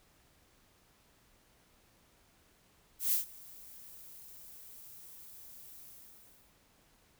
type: noise with ADSR envelope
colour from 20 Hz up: violet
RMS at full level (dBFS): -28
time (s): 2.99-6.56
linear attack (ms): 130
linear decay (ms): 130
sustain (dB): -24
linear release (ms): 760
effects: pink hiss -67 dBFS RMS until 7.19 s